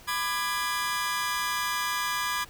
sawtooth chord, G# diminished, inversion first, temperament just, 996.7 / 1196.1 / 1661.2 Hz, B5 / D6 / G#6, +16 / +31 / 0 cents, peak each -28 dBFS, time 0.07-2.45 s, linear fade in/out 20 ms, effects pink hiss -51 dBFS RMS until 2.49 s

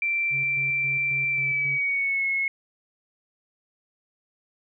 sine tone with pitch glide, 2349 to 2179 Hz, D7 to C#7, 0 to -30 cents, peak -22 dBFS, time 0.02-2.48 s, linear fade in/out 2 ms, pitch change -130 cents, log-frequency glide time 1.3-2.26 s
triangle tone with tremolo, 138.5 Hz, C#3, 1 cent flat, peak -32 dBFS, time 0.3-1.79 s, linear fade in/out 50 ms, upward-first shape square, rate 3.7 Hz, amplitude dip 55%
effects none

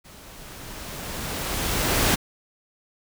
pink noise with level ramp, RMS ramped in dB -47 to -19 dBFS, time 0.04-2.16 s, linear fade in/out 20 ms, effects none

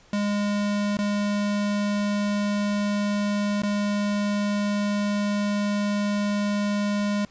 square tone with dropouts, 205.1 Hz, G#3, 21 cents flat, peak -23 dBFS, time 0.13-7.25 s, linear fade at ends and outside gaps 2 ms, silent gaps 0.97-0.988 / 3.62-3.633 s, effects pink hiss -55 dBFS RMS until 7.3 s + resampled to 16000 Hz

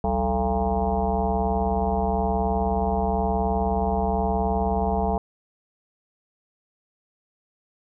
sine tone with frequency modulation, 440 Hz, A4, in tune, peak -20 dBFS, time 0.04-5.18 s, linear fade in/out 2 ms, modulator 123 Hz, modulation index 3.6, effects none

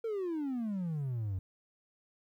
triangle exponential sweep, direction down, 466.2 to 90 Hz, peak -30 dBFS, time 0.04-1.39 s, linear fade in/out 5 ms, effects tanh soft clip ceiling -26 dBFS + 12-bit

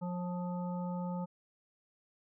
harmonic tone with a mistuned harmonic, 178.5 Hz, F3, 38 cents sharp, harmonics 1 / 3 / 5 / 7, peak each -35 / -44 / -44 / -52 dBFS, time 0.01-1.26 s, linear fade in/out 20 ms, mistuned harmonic 5, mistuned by -26 cents, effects none

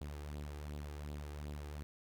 sawtooth tone with flanger, 73.7 Hz, D2, 7 cents sharp, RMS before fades -45 dBFS, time 0.01-1.83 s, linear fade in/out 0 ms, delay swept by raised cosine 0.24 to 2.54 ms, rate 2.7 Hz, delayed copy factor +0.55, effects none

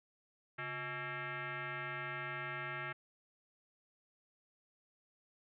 sine tone with frequency modulation, 138.59 Hz, C#3, in tune, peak -39 dBFS, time 0.58-2.93 s, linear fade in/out 10 ms, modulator 495 Hz, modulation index 4.5, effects none

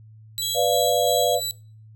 20% pulse tone with tremolo, 3951 Hz, B7, in tune, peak -19 dBFS, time 0.38-1.51 s, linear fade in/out 0 ms, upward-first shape square, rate 2.9 Hz, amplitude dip 35%
sawtooth tone with pitch glide, 3322 to 3299 Hz, G#7 to G#7, 0 to -12 cents, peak -26 dBFS, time 0.42-1.35 s, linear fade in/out 2 ms, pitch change -12 cents, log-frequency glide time 0.52-1.12 s
sine chord, B diminished, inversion none, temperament equal, 493.9 / 587.3 / 698.5 Hz, B4 / D5 / F5, 0 / 0 / 0 cents, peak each -22 dBFS, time 0.54-1.41 s, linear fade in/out 50 ms
effects noise-tail reverb RT60 0.4 s tail -22 dB re dry + added 109 Hz sine -44 dBFS peak until 1.95 s

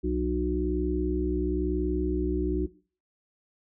harmonic tone with a mistuned harmonic, 61 Hz, B1, 21 cents flat, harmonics 1 / 3 / 5 / 6, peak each -30 / -33 / -30 / -29 dBFS, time 0.03-2.67 s, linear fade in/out 20 ms, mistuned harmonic 1, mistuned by +96 cents, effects noise-tail reverb RT60 0.4 s tail -18 dB re dry

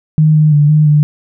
sine tone with pitch steps, 154.9 / 153.3 / 147.1 / 152.7 / 149.1 Hz, D#3 / D#3 / D3 / D#3 / D3, -7 / -25 / +3 / -32 / +27 cents, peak -5 dBFS, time 0.18-1.03 s, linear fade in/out 0 ms, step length 170 ms, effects none

